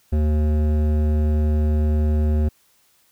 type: tone with hard clipping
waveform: sine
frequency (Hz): 75.9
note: D#2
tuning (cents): -42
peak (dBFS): -18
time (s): 0.12-2.49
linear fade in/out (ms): 10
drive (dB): 13
effects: white hiss -60 dBFS RMS until 3.11 s